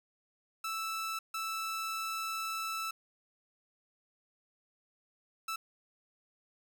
sawtooth tone bursts at uneven times, 1318.5 Hz, E6, in tune, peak -31 dBFS, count 3, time 0.64-1.19 / 1.34-2.91 / 5.48-5.56 s, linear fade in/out 5 ms, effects none

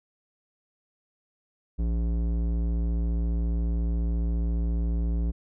square tone with low-pass filter, 57.2 Hz, A#1, 32 cents flat, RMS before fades -26 dBFS, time 1.78-5.32 s, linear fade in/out 20 ms, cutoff 310 Hz, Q 0.69, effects none

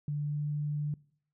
sine tone with pitch glide, 146.83 to 147.94 Hz, D3 to D3, 0 to +13 cents, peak -30 dBFS, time 0.08-0.94 s, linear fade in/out 2 ms, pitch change +13 cents, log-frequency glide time 0.19-0.42 s, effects noise-tail reverb RT60 0.6 s tail -23 dB re dry

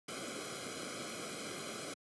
pink noise with comb filter, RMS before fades -43 dBFS, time 0.08-1.94 s, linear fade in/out 5 ms, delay 1.1 ms, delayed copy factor -0.9, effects high-pass 150 Hz 12 dB/octave + resampled to 24000 Hz

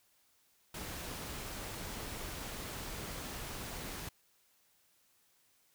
pink noise, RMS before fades -43 dBFS, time 0.74-4.09 s, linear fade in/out 5 ms, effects white hiss -71 dBFS RMS until 5.74 s

